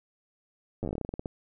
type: slowing click train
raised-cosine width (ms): 2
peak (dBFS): -20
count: 16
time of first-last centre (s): 0.83-1.258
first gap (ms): 9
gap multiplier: 1.15
effects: none